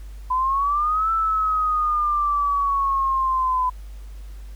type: exponential two-way sweep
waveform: sine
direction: up then down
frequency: 1004 to 1329 to 1004 Hz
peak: -18 dBFS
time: 0.3-3.7 s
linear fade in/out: 10 ms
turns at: 1.11 s
effects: added 50 Hz sine -34 dBFS peak until 4.55 s + pink hiss -54 dBFS RMS until 4.55 s